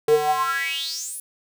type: tone with high-pass filter sweep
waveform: square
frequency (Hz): 150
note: D3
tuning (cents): +37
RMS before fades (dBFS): -23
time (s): 0.08-1.2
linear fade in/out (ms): 2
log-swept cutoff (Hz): 390 to 11000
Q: 8.2
effects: none

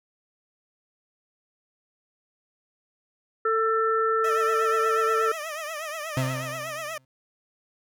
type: harmonic tone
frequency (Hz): 445.3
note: A4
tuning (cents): +21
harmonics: 1 / 3 / 4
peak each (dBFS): -24 / -23 / -34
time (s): 3.45-5.32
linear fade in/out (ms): 5
type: tone with vibrato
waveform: 15% pulse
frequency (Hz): 622.3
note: D#5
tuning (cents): 0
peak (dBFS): -25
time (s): 4.24-6.98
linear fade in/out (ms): 5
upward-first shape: triangle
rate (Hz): 8.3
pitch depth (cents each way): 120
type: tone with exponential decay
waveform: 35% pulse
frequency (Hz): 130.81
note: C3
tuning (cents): 0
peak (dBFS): -20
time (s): 6.17-7.05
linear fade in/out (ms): 2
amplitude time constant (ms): 190
effects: none

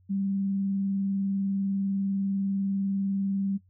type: tone with vibrato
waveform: sine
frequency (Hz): 196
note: G3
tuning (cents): 0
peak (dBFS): -25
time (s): 0.09-3.58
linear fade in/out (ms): 20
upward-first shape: triangle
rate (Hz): 20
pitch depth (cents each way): 41
effects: noise-tail reverb RT60 0.1 s tail -18 dB re dry + added 92 Hz sine -58 dBFS peak until 3.69 s

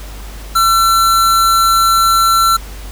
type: tone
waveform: square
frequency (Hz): 1350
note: E6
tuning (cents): +41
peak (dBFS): -9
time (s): 0.55-2.57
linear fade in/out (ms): 10
effects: added 50 Hz sine -27 dBFS peak until 2.91 s + pink hiss -35 dBFS RMS until 2.91 s

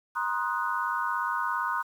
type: chord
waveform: sine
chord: C half-diminished seventh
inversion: third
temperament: equal with one note detuned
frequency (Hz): 949.2 / 1046.5 / 1244.5 / 1480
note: Bb5 / C6 / Eb6 / Gb6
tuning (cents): +31 / 0 / 0 / 0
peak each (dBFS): -32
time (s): 0.15-1.83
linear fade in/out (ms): 20
effects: 9-bit

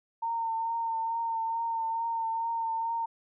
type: tone with vibrato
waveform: sine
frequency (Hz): 912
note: A#5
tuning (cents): -38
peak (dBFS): -28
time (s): 0.22-3.06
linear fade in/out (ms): 10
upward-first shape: triangle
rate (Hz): 2.3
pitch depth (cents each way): 26
effects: none

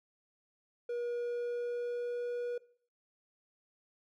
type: tone with pitch glide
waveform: triangle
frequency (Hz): 479.4 to 483.6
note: A#4 to B4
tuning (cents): +48 to -36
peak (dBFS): -32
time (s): 0.89-2.58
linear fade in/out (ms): 5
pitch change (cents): +16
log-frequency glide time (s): 1.15-2.28
effects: noise-tail reverb RT60 0.5 s tail -20 dB re dry

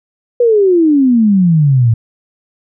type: exponential sweep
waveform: sine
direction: down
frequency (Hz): 493.9 to 110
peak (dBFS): -6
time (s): 0.4-1.94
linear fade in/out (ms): 5
effects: none

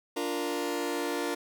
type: chord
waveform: sawtooth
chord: Bb major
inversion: first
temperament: just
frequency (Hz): 291.4 / 349.6 / 466.2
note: D4 / F4 / Bb4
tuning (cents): -13 / +2 / 0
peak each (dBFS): -30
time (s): 0.16-1.35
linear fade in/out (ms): 10
effects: none

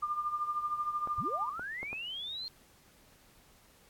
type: tone with tremolo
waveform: sine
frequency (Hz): 1200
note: D6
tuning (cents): +37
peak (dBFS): -28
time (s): 0.02-1.5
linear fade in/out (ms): 10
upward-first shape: triangle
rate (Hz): 13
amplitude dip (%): 75
type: clicks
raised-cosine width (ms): 1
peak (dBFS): -28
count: 4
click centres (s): 1.074 / 1.595 / 1.83 / 1.93
type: linear sweep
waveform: sine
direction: up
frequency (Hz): 70.5 to 4246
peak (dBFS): -37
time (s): 1.18-2.48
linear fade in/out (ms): 0
effects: pink hiss -62 dBFS RMS until 3.89 s + AAC 64 kbps

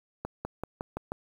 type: accelerating click train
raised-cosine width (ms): 1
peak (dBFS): -19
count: 6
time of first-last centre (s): 0.25-1.119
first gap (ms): 200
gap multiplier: 0.93
effects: 8-bit

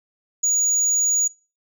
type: tone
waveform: sine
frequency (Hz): 6820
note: G#8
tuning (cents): +45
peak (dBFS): -14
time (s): 0.43-1.28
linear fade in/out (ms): 10
effects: noise-tail reverb RT60 0.3 s tail -23 dB re dry + tanh soft clip ceiling -15 dBFS

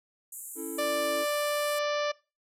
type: band-pass noise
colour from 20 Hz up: pink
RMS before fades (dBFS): -42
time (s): 0.32-1.79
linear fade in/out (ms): 5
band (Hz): 7100 to 14000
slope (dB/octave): 96
type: chord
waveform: triangle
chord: A major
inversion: first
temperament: equal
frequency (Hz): 277.2 / 329.6 / 440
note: C#4 / E4 / A4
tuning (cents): 0 / 0 / 0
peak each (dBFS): -38 / -36 / -38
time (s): 0.55-1.26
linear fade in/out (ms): 50
type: harmonic tone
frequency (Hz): 589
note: D5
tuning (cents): +5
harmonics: 1 / 2 / 3 / 4 / 5 / 6 / 7 / 8 / 9 / 10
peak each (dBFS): -28 / -34 / -38 / -40 / -42 / -44 / -45 / -46 / -47 / -48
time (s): 0.78-2.12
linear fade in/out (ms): 10
effects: noise-tail reverb RT60 0.3 s tail -22 dB re dry

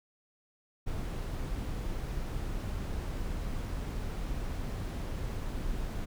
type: noise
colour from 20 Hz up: brown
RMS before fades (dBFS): -35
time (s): 0.86-6.06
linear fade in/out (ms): 20
effects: none

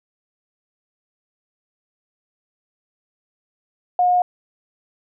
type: tone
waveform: sine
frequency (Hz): 719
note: F#5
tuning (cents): -50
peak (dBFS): -13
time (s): 3.99-4.22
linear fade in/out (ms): 2
effects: none

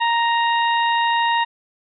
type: harmonic tone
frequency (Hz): 933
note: A#5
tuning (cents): +1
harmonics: 1 / 2 / 3 / 4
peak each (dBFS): -17 / -23 / -27 / -29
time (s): 0-1.45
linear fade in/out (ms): 20
effects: none

